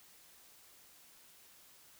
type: silence
effects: white hiss -61 dBFS RMS until 1.99 s